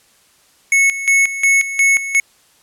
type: tone with tremolo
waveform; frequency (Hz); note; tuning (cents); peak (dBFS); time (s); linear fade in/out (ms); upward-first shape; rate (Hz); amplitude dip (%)
square; 2200; C#7; -14; -10; 0.72-2.2; 2; square; 2.8; 75
effects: white hiss -53 dBFS RMS until 2.62 s + low-pass 11000 Hz 12 dB/octave